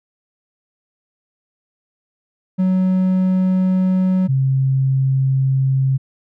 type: tone pair in turn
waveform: triangle / sine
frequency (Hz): 186.1 / 133.61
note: F#3 / C3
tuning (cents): +10 / +37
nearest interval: tritone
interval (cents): 573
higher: first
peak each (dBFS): -11 / -13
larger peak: first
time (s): 2.58-4.28 / 4.28-5.98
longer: neither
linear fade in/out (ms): 20
effects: none